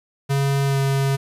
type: tone with pitch glide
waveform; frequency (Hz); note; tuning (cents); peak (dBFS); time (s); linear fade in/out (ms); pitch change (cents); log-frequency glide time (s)
square; 138.59 to 136.92; C#3 to C#3; 0 to -21; -18; 0.29-1.17; 20; -21; 0.65-0.78
effects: resampled to 32000 Hz + 9-bit